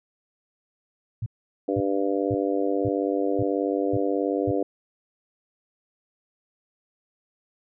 sine tone bursts, 111.5 Hz, A2, 23 cents sharp, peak -25 dBFS, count 7, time 1.22-4.514 s, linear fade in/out 5 ms, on 42 ms, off 500 ms
harmonic tone, 98.5 Hz, G2, 9 cents sharp, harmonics 3 / 4 / 5 / 6 / 7, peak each -26 / -28 / -27 / -32 / -33 dBFS, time 1.68-4.63 s, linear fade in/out 5 ms
effects none

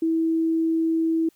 sine tone, 325.5 Hz, E4, 22 cents flat, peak -19 dBFS, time 0.02-1.29 s, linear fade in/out 5 ms, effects white hiss -63 dBFS RMS until 1.35 s

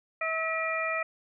harmonic tone with a mistuned harmonic, 646 Hz, E5, 35 cents flat, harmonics 1 / 2 / 3 / 4, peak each -33 / -33 / -33 / -33 dBFS, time 0.21-1.03 s, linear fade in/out 5 ms, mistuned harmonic 4, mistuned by -130 cents, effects none

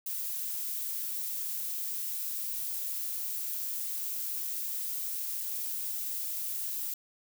violet noise, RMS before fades -35 dBFS, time 0.06-6.94 s, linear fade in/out 5 ms, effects none

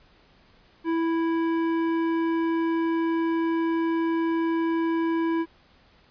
sine tone with hard clipping, 329.6 Hz, E4, in tune, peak -24 dBFS, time 0.84-5.46 s, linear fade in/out 50 ms, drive 12 dB, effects pink hiss -58 dBFS RMS until 6.1 s + resampled to 11025 Hz

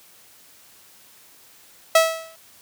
sawtooth tone with exponential decay, 650 Hz, E5, 24 cents flat, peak -6 dBFS, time 1.95-2.36 s, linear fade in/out 5 ms, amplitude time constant 89 ms, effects white hiss -51 dBFS RMS until 2.61 s + high-pass 60 Hz 12 dB/octave

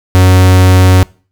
45% pulse tone, 92.5 Hz, F#2, in tune, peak -3 dBFS, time 0.15-1.03 s, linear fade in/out 0 ms, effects noise-tail reverb RT60 0.4 s tail -24 dB re dry

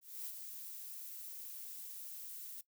violet noise with ADSR envelope, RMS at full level -43 dBFS, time 0.01-2.61 s, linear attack 250 ms, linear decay 53 ms, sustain -5 dB, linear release 4 ms, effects noise-tail reverb RT60 0.1 s tail -17 dB re dry

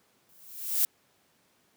violet noise with exponential growth, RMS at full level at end -22 dBFS, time 0.29-0.85 s, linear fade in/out 1 ms, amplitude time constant 120 ms, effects pink hiss -67 dBFS RMS until 1.76 s + high-pass 150 Hz 12 dB/octave

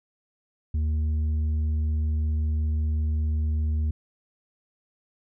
triangle tone with tanh clipping, 77.1 Hz, D#2, 15 cents flat, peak -23 dBFS, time 0.74-3.91 s, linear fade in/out 5 ms, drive 9 dB, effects none

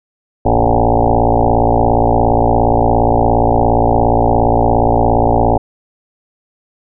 sine tone with frequency modulation, 415.3 Hz, G#4, in tune, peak -8 dBFS, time 0.45-5.58 s, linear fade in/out 10 ms, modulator 57.2 Hz, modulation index 7.6, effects none

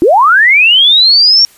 sine linear sweep, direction up, 299.5 to 5588 Hz, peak -3 dBFS, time 0.02-1.45 s, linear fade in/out 0 ms, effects white hiss -43 dBFS RMS until 1.57 s + resampled to 32000 Hz

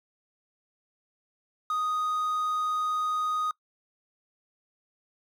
triangle tone with quantisation, 1244.5 Hz, D#6, in tune, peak -24 dBFS, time 1.7-3.51 s, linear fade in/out 2 ms, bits 9, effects noise-tail reverb RT60 0.1 s tail -23 dB re dry

